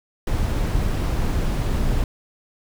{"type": "noise", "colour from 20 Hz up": "brown", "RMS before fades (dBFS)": -21, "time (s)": [0.27, 2.04], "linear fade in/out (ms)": 2, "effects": []}